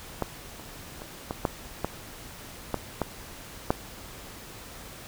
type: clicks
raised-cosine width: 1 ms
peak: -12 / -29 / -24 / -16 / -9 / -12 / -12 / -11 / -7 dBFS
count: 9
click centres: 0.223 / 0.597 / 1.019 / 1.309 / 1.452 / 1.846 / 2.743 / 3.017 / 3.705 s
effects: pink hiss -44 dBFS RMS until 5.07 s